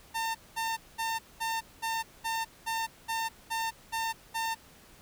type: tone bursts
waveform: sawtooth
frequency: 904 Hz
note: A5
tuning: 47 cents sharp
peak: -26 dBFS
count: 11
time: 0.14-4.55 s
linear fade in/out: 20 ms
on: 210 ms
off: 210 ms
effects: pink hiss -56 dBFS RMS until 5.01 s